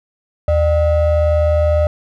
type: ring-modulated tone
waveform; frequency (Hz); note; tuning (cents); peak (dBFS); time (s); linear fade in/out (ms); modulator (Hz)
triangle; 340.2; F4; -45; -6; 0.48-1.87; 2; 261
effects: none